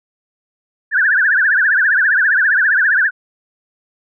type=tone with vibrato; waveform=sine; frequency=1618 Hz; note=G#6; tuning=46 cents flat; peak=-10 dBFS; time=0.91-3.11 s; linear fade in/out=50 ms; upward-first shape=triangle; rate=15 Hz; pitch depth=210 cents each way; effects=none